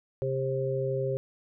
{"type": "harmonic tone", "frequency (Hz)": 133, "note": "C3", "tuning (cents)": 29, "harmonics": [1, 3, 4], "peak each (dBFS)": [-31, -31, -31], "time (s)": [0.22, 1.17], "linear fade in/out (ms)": 0, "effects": []}